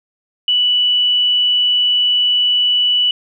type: tone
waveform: sine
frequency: 2960 Hz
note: F#7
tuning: in tune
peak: -11 dBFS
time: 0.48-3.11 s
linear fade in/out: 2 ms
effects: none